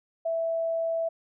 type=tone; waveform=sine; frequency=659.3 Hz; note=E5; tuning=in tune; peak=-25 dBFS; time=0.25-1.09 s; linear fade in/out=10 ms; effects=none